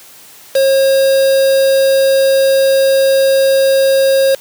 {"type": "tone with quantisation", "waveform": "triangle", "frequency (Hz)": 540, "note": "C#5", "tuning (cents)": -45, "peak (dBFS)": -6, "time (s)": [0.55, 4.35], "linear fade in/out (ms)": 5, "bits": 3, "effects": ["white hiss -39 dBFS RMS until 4.4 s", "high-pass 100 Hz 12 dB/octave"]}